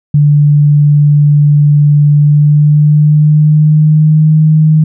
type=tone with pitch glide; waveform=sine; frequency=146.83 to 155.56 Hz; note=D3 to D#3; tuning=0 to 0 cents; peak=-3 dBFS; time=0.14-4.84 s; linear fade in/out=5 ms; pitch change=+100 cents; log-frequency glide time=2.13-4.36 s; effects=none